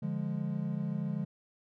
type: chord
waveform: triangle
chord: D diminished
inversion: none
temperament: equal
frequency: 146.83 / 174.61 / 207.7 Hz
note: D3 / F3 / Ab3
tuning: 0 / 0 / 0 cents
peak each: -34 dBFS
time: 0.02-1.25 s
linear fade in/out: 10 ms
effects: none